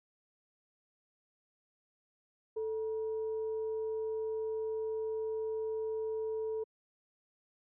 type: tone with frequency modulation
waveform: sine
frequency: 440 Hz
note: A4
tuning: in tune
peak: -33 dBFS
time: 2.56-6.64 s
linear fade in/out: 10 ms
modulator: 514 Hz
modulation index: 0.22
effects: high-pass 150 Hz 12 dB/octave